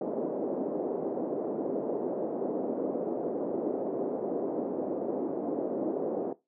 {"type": "band-pass noise", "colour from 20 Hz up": "pink", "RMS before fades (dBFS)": -32, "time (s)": [0.01, 6.33], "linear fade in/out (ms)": 5, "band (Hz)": [270, 580], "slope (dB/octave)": 24, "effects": ["noise-tail reverb RT60 0.2 s tail -17 dB re dry"]}